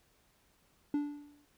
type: tone with exponential decay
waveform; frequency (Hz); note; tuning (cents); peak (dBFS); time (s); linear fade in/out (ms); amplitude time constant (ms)
triangle; 291.4; D4; -13; -25; 0.94-1.45; 2; 110
effects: pink hiss -70 dBFS RMS until 1.57 s